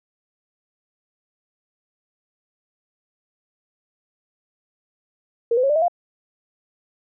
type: tone with pitch steps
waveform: sine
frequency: 466.2 / 505.5 / 548 / 594.2 / 644.2 / 698.5 Hz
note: A#4 / B4 / C#5 / D5 / E5 / F5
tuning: 0 / +40 / -20 / +20 / -40 / 0 cents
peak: -15 dBFS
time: 5.51-5.882 s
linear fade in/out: 5 ms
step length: 62 ms
effects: none